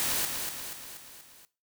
white noise with echo, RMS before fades -29 dBFS, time 0-0.25 s, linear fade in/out 0 ms, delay 240 ms, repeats 5, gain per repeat -5 dB, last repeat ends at 1.45 s, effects noise-tail reverb RT60 0.3 s tail -17 dB re dry

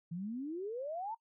sine exponential sweep, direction up, 161.6 to 932.3 Hz, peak -37 dBFS, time 0.11-1.15 s, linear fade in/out 10 ms, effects noise-tail reverb RT60 0.1 s tail -22 dB re dry

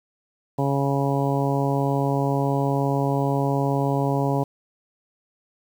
harmonic tone, 138.9 Hz, C#3, 4 cents sharp, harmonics 1 / 2 / 3 / 4 / 5 / 6 / 7, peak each -23 / -26 / -28 / -29 / -30 / -31 / -31 dBFS, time 0.58-4.44 s, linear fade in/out 10 ms, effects 8-bit

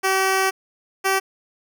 10% pulse tone pair in turn, 382.5 / 385.4 Hz, G4 / G4, -42 / -29 cents, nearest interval unison, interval 13 cents, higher second, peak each -9 dBFS, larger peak neither, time 0.03-0.51 / 1.04-1.2 s, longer first, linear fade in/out 20 ms, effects none

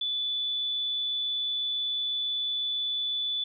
sine tone, 3474 Hz, A7, 23 cents flat, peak -27 dBFS, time 0.01-3.44 s, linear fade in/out 5 ms, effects none

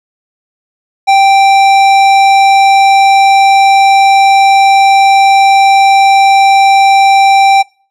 sine tone with tanh clipping, 784 Hz, G5, in tune, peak -5 dBFS, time 1.07-7.63 s, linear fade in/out 20 ms, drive 15 dB, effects noise-tail reverb RT60 0.4 s tail -24 dB re dry

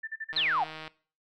sine tone bursts, 1775 Hz, A6, 15 cents sharp, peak -33 dBFS, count 5, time 0.03-0.414 s, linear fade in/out 10 ms, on 44 ms, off 41 ms
click train, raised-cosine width 0.3 ms, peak -25 dBFS, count 87, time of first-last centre 0.33-0.878 s, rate 157 Hz
sine exponential sweep, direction down, 4300 to 698.5 Hz, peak -24 dBFS, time 0.36-0.64 s, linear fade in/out 5 ms
effects noise-tail reverb RT60 0.4 s tail -19 dB re dry

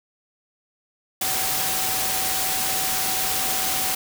sine tone in noise, 760 Hz, F#5, 46 cents sharp, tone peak -32 dBFS, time 1.21-3.95 s, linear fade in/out 5 ms, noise white, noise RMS -24 dBFS, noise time 1.21-3.95 s, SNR -11 dB, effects none

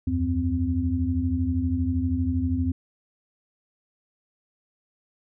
sine tone cluster, 79.9 / 92.5 / 258.5 Hz, D#2 / F#2 / C4, +47 / 0 / -21 cents, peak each -27 / -27 / -25 dBFS, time 0.07-2.72 s, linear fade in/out 5 ms, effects none

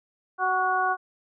harmonic tone with a mistuned harmonic, 372.5 Hz, F#4, 12 cents sharp, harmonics 1 / 2 / 3 / 4, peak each -34 / -25 / -26 / -27 dBFS, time 0.38-0.97 s, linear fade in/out 50 ms, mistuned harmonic 4, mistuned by -32 cents, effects none

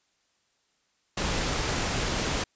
pink noise, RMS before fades -28 dBFS, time 1.17-2.44 s, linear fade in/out 5 ms, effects white hiss -71 dBFS RMS until 2.55 s + resampled to 16000 Hz

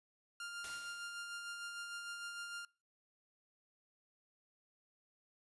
sawtooth tone with tremolo, 1400 Hz, F6, 4 cents sharp, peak -39 dBFS, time 0.4-2.65 s, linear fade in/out 2 ms, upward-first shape sine, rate 6.6 Hz, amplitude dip 35%
white noise with exponential decay, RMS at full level -47 dBFS, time 0.64-1.38 s, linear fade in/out 2 ms, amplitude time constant 160 ms
effects noise-tail reverb RT60 0.4 s tail -25 dB re dry + resampled to 24000 Hz

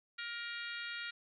harmonic tone, 470.8 Hz, A#4, 17 cents sharp, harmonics 3 / 4 / 5 / 6 / 7 / 8 / 9, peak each -44 / -46 / -48 / -50 / -51 / -52 / -53 dBFS, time 0.18-1.11 s, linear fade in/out 10 ms, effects none

